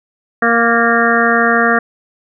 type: harmonic tone with a mistuned harmonic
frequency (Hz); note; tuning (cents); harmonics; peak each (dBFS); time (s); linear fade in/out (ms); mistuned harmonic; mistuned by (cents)
233.1; A#3; 0; 1 / 2 / 3 / 5 / 6 / 7 / 8; -17 / -17 / -17 / -17 / -17 / -17 / -17; 0.42-1.79; 5; 8; -25
effects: none